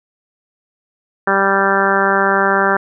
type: harmonic tone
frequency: 195.9 Hz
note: G3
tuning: 1 cent flat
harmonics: 1 / 2 / 3 / 4 / 5 / 6 / 7 / 8 / 9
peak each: -23 / -19 / -21 / -20 / -21 / -21 / -19 / -18 / -23 dBFS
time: 1.27-2.77 s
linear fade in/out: 5 ms
effects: none

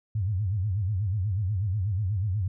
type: tone with vibrato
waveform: sine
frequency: 99 Hz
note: G2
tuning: 18 cents sharp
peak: -24 dBFS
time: 0.15-2.48 s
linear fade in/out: 5 ms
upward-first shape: sine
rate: 8.2 Hz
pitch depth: 190 cents each way
effects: none

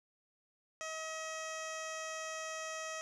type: tone with low-pass filter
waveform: 15% pulse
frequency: 637 Hz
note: D#5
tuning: 41 cents sharp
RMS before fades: -42 dBFS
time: 0.81-3.01 s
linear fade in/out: 0 ms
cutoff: 6600 Hz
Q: 2.1
effects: none

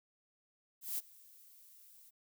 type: noise with ADSR envelope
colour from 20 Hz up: violet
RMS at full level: -36 dBFS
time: 0.81-2.11 s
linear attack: 170 ms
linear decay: 26 ms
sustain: -24 dB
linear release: 23 ms
effects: none

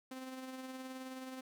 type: tone with tremolo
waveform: sawtooth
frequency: 260 Hz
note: C4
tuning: 11 cents flat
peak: -39 dBFS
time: 0.11-1.41 s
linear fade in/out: 5 ms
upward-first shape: sine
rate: 19 Hz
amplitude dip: 35%
effects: none

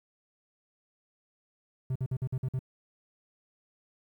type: tone bursts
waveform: triangle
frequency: 129.3 Hz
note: C3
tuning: 20 cents flat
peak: -26 dBFS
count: 7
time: 1.9-2.592 s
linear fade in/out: 5 ms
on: 56 ms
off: 50 ms
effects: 11-bit

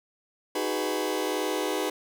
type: chord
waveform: sawtooth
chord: G# minor seventh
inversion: second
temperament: just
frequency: 311.5 / 373.8 / 415.3 / 498.4 Hz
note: D#4 / F#4 / G#4 / B4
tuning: +2 / +18 / 0 / +16 cents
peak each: -28 dBFS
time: 0.55-1.9 s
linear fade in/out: 5 ms
effects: none

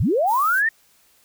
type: linear sweep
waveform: sine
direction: up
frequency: 67.1 to 1864.7 Hz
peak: -16 dBFS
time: 0-0.69 s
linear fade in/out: 5 ms
type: noise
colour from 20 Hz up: violet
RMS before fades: -34 dBFS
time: 0.26-0.63 s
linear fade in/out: 50 ms
effects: white hiss -58 dBFS RMS until 1.24 s

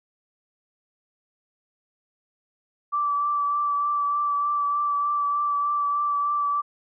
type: tone with vibrato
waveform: sine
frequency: 1162 Hz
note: D6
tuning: 19 cents flat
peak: -21 dBFS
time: 2.92-6.62 s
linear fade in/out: 20 ms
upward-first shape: triangle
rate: 3.3 Hz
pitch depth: 19 cents each way
effects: none

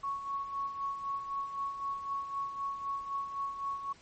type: tone with tremolo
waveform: sine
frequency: 1108.7 Hz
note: C#6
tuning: in tune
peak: -31 dBFS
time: 0.03-3.93 s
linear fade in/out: 10 ms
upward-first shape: sine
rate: 3.9 Hz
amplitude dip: 60%
effects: pink hiss -59 dBFS RMS until 4.01 s + MP3 32 kbps

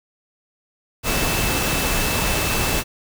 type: tone in noise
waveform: sine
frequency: 2637 Hz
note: E7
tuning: in tune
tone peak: -29 dBFS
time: 1.03-2.84 s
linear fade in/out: 50 ms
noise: pink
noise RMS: -21 dBFS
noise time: 1.03-2.84 s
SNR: -11 dB
effects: none

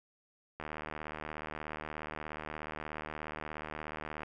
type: click train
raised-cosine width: 0.5 ms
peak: -25 dBFS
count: 280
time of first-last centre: 0.6-4.233 s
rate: 76.8 Hz
effects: none

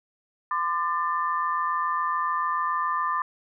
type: tone cluster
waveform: sine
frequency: 1027 / 1194 / 1776 Hz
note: C6 / D6 / A6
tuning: -33 / +28 / +16 cents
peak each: -27 / -26 / -33 dBFS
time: 0.51-3.22 s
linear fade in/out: 2 ms
effects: none

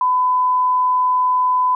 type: tone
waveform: sine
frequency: 1005 Hz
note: B5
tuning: 30 cents sharp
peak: -13 dBFS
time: 0.01-1.75 s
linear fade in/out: 2 ms
effects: none

